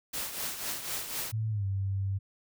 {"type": "noise with tremolo", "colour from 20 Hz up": "white", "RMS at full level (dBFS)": -33, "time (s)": [0.13, 1.32], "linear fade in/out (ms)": 10, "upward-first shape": "triangle", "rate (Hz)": 4, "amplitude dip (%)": 65}
{"type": "tone with pitch glide", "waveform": "sine", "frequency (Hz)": [110, 97.43], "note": ["A2", "G2"], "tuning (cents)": [0, -10], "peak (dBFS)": -28, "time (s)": [1.32, 2.19], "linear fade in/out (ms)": 20, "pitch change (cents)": -210, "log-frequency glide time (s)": [1.5, 1.65]}
{"effects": []}